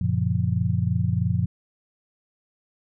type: chord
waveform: sine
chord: Gb major seventh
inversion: none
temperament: just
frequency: 92.5 / 115.62 / 138.75 / 173.43 Hz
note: Gb2 / Bb2 / Db3 / F3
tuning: 0 / -14 / +2 / -12 cents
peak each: -25 / -24 / -29 / -26 dBFS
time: 0.01-1.46 s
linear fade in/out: 5 ms
effects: none